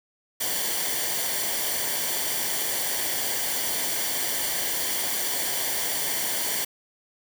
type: noise with comb filter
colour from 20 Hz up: white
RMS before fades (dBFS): -27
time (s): 0.4-6.65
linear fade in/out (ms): 10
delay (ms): 0.77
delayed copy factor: -0.6
effects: none